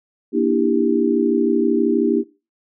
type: chord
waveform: sine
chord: E half-diminished seventh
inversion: second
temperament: just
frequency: 237.3 / 296.7 / 329.6 / 395.6 Hz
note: Bb3 / D4 / E4 / G4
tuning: +31 / +18 / 0 / +16 cents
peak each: -20 dBFS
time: 0.32-2.24 s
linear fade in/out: 50 ms
effects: noise-tail reverb RT60 0.3 s tail -20 dB re dry